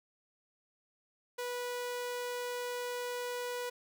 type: tone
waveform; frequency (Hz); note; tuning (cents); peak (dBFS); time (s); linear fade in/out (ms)
sawtooth; 490; B4; -14; -32; 1.38-3.7; 10
effects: none